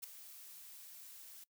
blue noise with ADSR envelope, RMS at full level -41 dBFS, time 0.02-1.44 s, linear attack 20 ms, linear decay 4 ms, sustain -13 dB, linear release 4 ms, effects noise-tail reverb RT60 0.1 s tail -21 dB re dry

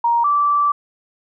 sine tone pair in turn, 939 / 1163.4 Hz, A#5 / D6, +12 / -17 cents, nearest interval major third, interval 371 cents, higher second, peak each -13 dBFS, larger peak neither, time 0.04-0.24 / 0.24-0.72 s, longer second, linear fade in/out 5 ms, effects none

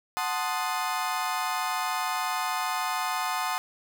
35% pulse chord, F# diminished seventh, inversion none, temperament equal, 740 / 880 / 1046.5 / 1244.5 Hz, F#5 / A5 / C6 / Eb6, 0 / 0 / 0 / 0 cents, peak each -31 dBFS, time 0.17-3.58 s, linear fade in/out 0 ms, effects none

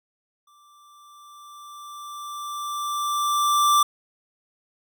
square tone with exponential growth, 1175 Hz, D6, 1 cent sharp, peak -15 dBFS, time 0.47-3.83 s, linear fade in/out 5 ms, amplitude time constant 730 ms, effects none

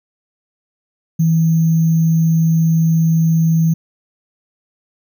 sine tone with sample-and-hold, 162.8 Hz, E3, 21 cents flat, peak -10 dBFS, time 1.19-3.74 s, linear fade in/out 10 ms, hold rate 6300 Hz, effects none

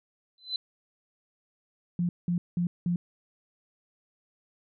sine tone with exponential growth, 4033 Hz, B7, 36 cents sharp, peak -24 dBFS, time 0.38-0.56 s, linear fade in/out 2 ms, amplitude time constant 39 ms
sine tone bursts, 174.61 Hz, F3, in tune, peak -24 dBFS, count 4, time 1.99-2.96 s, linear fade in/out 2 ms, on 100 ms, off 190 ms
effects none

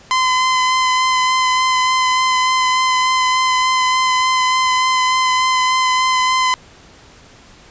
sawtooth tone with vibrato, 1025 Hz, C6, 36 cents flat, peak -9 dBFS, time 0.11-6.54 s, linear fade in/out 0 ms, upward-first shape sine, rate 3.4 Hz, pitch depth 13 cents each way, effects pink hiss -44 dBFS RMS until 7.7 s + resampled to 16000 Hz

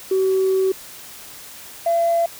sine tone pair in turn, 380 / 677.1 Hz, F#4 / E5, +46 / +46 cents, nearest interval minor seventh, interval 1000 cents, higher second, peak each -14 dBFS, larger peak neither, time 0.11-0.72 / 1.86-2.26 s, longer first, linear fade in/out 5 ms, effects tanh soft clip ceiling -11 dBFS + white hiss -39 dBFS RMS until 2.39 s

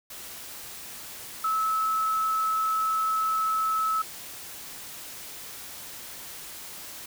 sine tone in noise, 1300 Hz, E6, 24 cents flat, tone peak -23 dBFS, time 1.44-4.02 s, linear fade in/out 5 ms, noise white, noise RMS -41 dBFS, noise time 0.1-7.06 s, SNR +15 dB, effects none

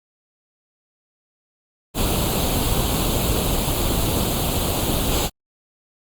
pink noise with comb filter, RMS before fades -20 dBFS, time 1.94-5.3 s, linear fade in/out 50 ms, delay 0.27 ms, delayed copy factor +0.7, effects Opus 32 kbps

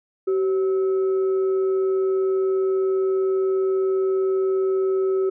sine tone with frequency modulation, 381.5 Hz, G4, 47 cents flat, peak -18 dBFS, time 0.27-5.3 s, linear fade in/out 10 ms, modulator 915 Hz, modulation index 0.2, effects none

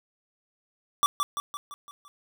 square tone with echo, 1160 Hz, D6, 22 cents flat, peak -19 dBFS, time 1.03-1.06 s, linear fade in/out 0 ms, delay 170 ms, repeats 6, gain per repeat -5 dB, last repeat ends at 2.08 s, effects none

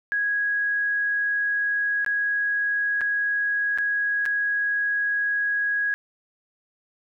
sine tone with dropouts, 1657 Hz, G#6, 4 cents flat, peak -21 dBFS, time 0.12-5.94 s, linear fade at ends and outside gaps 0 ms, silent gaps 2.047-2.063 / 3.009-3.015 / 3.776-3.785 / 4.255-4.261 s, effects none

